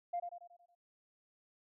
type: tone with echo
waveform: sine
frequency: 698.5 Hz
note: F5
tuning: in tune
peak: -33 dBFS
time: 0.13-0.2 s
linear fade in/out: 10 ms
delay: 92 ms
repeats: 6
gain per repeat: -6 dB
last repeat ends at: 0.752 s
effects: tanh soft clip ceiling -29 dBFS